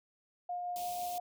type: tone with tremolo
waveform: sine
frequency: 711 Hz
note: F5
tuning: 31 cents sharp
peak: -34 dBFS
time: 0.49-1.2 s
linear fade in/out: 5 ms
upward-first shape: triangle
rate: 6 Hz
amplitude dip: 25%
type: band-stop noise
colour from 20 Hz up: white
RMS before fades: -46 dBFS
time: 0.76-1.18 s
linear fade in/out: 0 ms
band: 970 to 2400 Hz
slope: 48 dB/octave
effects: none